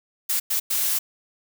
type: noise bursts at uneven times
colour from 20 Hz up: blue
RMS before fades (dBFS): -23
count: 3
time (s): 0.29-0.4 / 0.5-0.6 / 0.7-0.99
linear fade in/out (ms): 10
effects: none